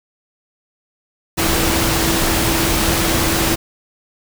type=tone in noise; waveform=sine; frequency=329.6 Hz; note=E4; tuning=in tune; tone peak=-22 dBFS; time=1.37-3.56 s; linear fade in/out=20 ms; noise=pink; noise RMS=-17 dBFS; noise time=1.37-3.56 s; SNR=-8 dB; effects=none